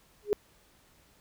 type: tone with exponential growth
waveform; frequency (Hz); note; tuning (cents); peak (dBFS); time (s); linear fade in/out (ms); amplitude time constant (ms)
sine; 413.8; G#4; -6; -18; 0.23-0.33; 0; 20
effects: pink hiss -63 dBFS RMS until 1.2 s